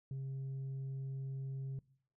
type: tone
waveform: sine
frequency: 134.6 Hz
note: C3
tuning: 49 cents sharp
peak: -36 dBFS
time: 0.11-1.79 s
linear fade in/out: 2 ms
effects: noise-tail reverb RT60 0.6 s tail -23 dB re dry + tanh soft clip ceiling -38 dBFS